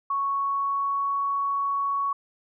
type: tone with pitch glide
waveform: sine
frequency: 1108.7 to 1116.4 Hz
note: C#6 to C#6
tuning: 0 to +12 cents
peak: -23 dBFS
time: 0.1-2.13 s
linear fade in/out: 5 ms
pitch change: +12 cents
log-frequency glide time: 0.26-1.2 s
effects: none